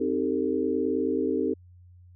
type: chord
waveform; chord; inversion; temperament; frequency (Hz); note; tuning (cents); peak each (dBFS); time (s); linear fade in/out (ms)
sine; A half-diminished seventh; first; equal with one note detuned; 261.6 / 311.1 / 392 / 450.8; C4 / Eb4 / G4 / A4; 0 / 0 / 0 / +42; -29; 0-1.54; 10
effects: added 89 Hz sine -49 dBFS peak until 2.15 s